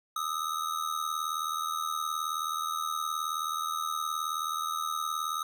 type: ring-modulated tone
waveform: square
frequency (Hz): 1259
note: D#6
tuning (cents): +20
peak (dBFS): -28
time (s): 0.16-5.43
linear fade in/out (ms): 2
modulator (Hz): 39.5
effects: none